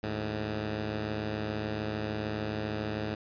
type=tone pair together; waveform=10% pulse; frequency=75.52 / 106.8 Hz; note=D2 / G#2; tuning=+49 / +49 cents; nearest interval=tritone; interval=600 cents; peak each=-32 / -24 dBFS; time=0.03-3.15 s; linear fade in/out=5 ms; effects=resampled to 11025 Hz